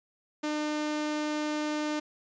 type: tone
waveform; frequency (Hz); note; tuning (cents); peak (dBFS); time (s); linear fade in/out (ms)
sawtooth; 301.8; D4; +47; -25; 0.43-2; 10
effects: resampled to 16000 Hz